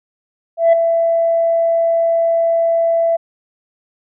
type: tone with ADSR envelope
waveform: sine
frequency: 667 Hz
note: E5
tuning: 20 cents sharp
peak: -3 dBFS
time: 0.57-3.17 s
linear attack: 160 ms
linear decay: 5 ms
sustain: -8 dB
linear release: 15 ms
effects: tanh soft clip ceiling -5 dBFS